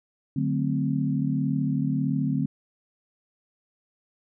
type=chord; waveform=sine; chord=D dominant seventh; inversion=none; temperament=equal; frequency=146.83 / 185 / 220 / 261.6 Hz; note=D3 / F#3 / A3 / C4; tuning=0 / 0 / 0 / 0 cents; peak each=-26 / -31 / -30 / -27 dBFS; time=0.36-2.46 s; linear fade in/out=5 ms; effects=none